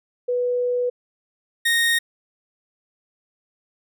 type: tone pair in turn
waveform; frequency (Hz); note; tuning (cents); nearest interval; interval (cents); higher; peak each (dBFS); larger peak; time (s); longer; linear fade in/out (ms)
sine / 30% pulse; 492 / 1857.5; B4 / A#6; -7 / -7; octave + major seventh; 2300; second; -19 / -14; second; 0.28-0.9 / 1.65-1.99; first; 10
effects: none